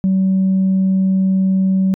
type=tone; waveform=sine; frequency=190.1 Hz; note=F#3; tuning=47 cents sharp; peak=-10 dBFS; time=0.04-1.94 s; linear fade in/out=0 ms; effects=tanh soft clip ceiling -9 dBFS